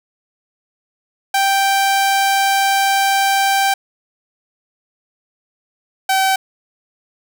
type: tone pair in turn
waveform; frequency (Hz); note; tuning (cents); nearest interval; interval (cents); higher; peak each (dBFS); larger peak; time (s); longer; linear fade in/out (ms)
sawtooth; 784 / 768.3; G5 / G5; 0 / -35; unison; 35; first; -9; neither; 1.34-3.74 / 6.09-6.36; first; 5
effects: none